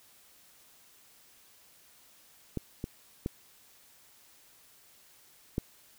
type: clicks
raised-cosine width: 3 ms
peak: -19 / -21 / -18 / -16 dBFS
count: 4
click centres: 2.573 / 2.841 / 3.261 / 5.581 s
effects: white hiss -60 dBFS RMS until 5.98 s